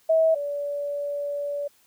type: tone pair in turn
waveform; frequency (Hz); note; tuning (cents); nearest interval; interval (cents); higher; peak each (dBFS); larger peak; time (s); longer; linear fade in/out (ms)
sine; 645 / 575.2; E5 / D5; -38 / -36; major second; 198; first; -16 / -26; first; 0.09-0.35 / 0.35-1.68; second; 10
effects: white hiss -61 dBFS RMS until 1.86 s